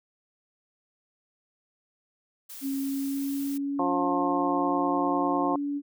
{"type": "noise", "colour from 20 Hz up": "blue", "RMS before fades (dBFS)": -42, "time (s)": [2.49, 3.58], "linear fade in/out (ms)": 10}
{"type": "tone with pitch glide", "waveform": "sine", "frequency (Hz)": [272.6, 286], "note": ["C#4", "D4"], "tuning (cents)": [-29, -46], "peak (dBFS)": -27, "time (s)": [2.61, 5.82], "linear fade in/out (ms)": 50, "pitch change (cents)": 83, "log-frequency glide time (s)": [2.8, 4.26]}
{"type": "harmonic tone", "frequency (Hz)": 177.9, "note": "F3", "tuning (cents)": 32, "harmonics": [1, 2, 3, 4, 5, 6], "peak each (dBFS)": [-42, -32, -33, -30, -31, -30], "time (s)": [3.79, 5.56], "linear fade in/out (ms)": 2}
{"effects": []}